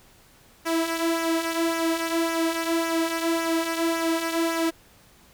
sawtooth tone with flanger, 330 Hz, E4, 2 cents sharp, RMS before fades -25 dBFS, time 0.65-4.71 s, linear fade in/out 20 ms, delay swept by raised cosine 0.23 to 3.33 ms, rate 1.8 Hz, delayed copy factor -0.55, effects pink hiss -55 dBFS RMS until 5.33 s

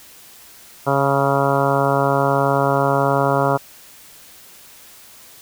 harmonic tone, 138.59 Hz, C#3, in tune, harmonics 1 / 2 / 3 / 4 / 5 / 6 / 7 / 8 / 9 / 10, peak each -22 / -25 / -23 / -21 / -22 / -27 / -23 / -27 / -26 / -27 dBFS, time 0.86-3.58 s, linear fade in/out 20 ms, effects white hiss -44 dBFS RMS until 5.41 s

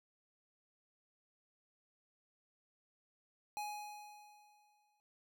square tone with exponential decay, 835 Hz, G#5, 9 cents sharp, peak -39 dBFS, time 3.57-5 s, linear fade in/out 0 ms, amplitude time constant 310 ms, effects noise-tail reverb RT60 0.6 s tail -20 dB re dry

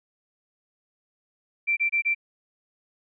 sine tone bursts, 2349 Hz, D7, in tune, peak -20 dBFS, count 4, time 1.67-2.148 s, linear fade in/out 20 ms, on 100 ms, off 26 ms, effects none

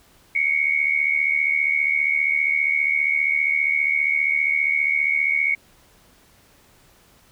sine tone pair together, 2172 / 2247 Hz, C#7 / C#7, -36 / +23 cents, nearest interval minor second, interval 59 cents, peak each -21 / -20 dBFS, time 0.35-5.55 s, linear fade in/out 5 ms, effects pink hiss -55 dBFS RMS until 7.31 s

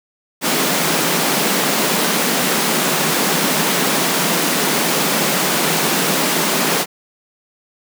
pink high-pass noise, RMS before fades -17 dBFS, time 0.41-6.86 s, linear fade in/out 50 ms, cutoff 150 Hz, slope 96 dB/octave, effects none

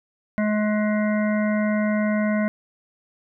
harmonic tone with a mistuned harmonic, 211.8 Hz, G#3, 34 cents sharp, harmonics 1 / 3 / 5 / 7 / 9 / 10, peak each -20 / -26 / -35 / -33 / -35 / -36 dBFS, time 0.38-2.48 s, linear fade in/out 0 ms, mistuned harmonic 10, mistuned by -29 cents, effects none

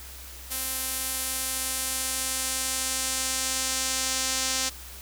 sawtooth tone with band-pass filter sweep, 261.6 Hz, C4, in tune, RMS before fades -29 dBFS, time 0.5-4.7 s, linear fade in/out 20 ms, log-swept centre 12000 to 6600 Hz, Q 1.3, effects added 63 Hz sine -44 dBFS peak until 5.01 s + white hiss -44 dBFS RMS until 5.01 s

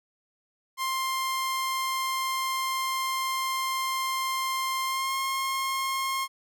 sawtooth tone with pitch glide, 1054 to 1070.6 Hz, C6 to C6, +12 to +39 cents, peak -23 dBFS, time 0.77-6.28 s, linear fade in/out 50 ms, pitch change +27 cents, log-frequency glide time 4.85-5.16 s, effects none

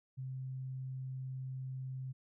sine tone, 130.81 Hz, C3, in tune, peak -39 dBFS, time 0.17-2.13 s, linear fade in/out 20 ms, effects none

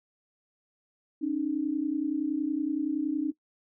sine tone pair together, 275.3 / 306 Hz, C#4 / D#4, -12 / -29 cents, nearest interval major second, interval 183 cents, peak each -30 / -28 dBFS, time 1.21-3.32 s, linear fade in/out 20 ms, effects noise-tail reverb RT60 0.1 s tail -18 dB re dry

